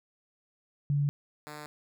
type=tone pair in turn; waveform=sine / 5% pulse; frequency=143.6 / 149.77 Hz; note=D3 / D3; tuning=-39 / +34 cents; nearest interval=minor second; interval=73 cents; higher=second; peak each=-24 / -30 dBFS; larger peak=first; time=0.9-1.09 / 1.47-1.66 s; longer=neither; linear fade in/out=0 ms; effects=none